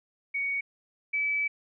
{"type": "tone pair in turn", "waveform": "sine", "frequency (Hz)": [2237, 2299], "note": ["C#7", "D7"], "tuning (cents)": [15, -37], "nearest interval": "unison", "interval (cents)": 48, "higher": "second", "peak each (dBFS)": [-27, -25], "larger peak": "second", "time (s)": [[0.34, 0.61], [1.13, 1.48]], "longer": "second", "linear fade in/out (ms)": 10, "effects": []}